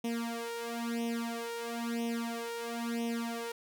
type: tone with flanger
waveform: sawtooth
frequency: 233.1 Hz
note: A#3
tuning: in tune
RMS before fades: -36 dBFS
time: 0.04-3.52 s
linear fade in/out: 5 ms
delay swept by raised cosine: 0.33 to 2.13 ms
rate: 1 Hz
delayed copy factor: +0.95
effects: none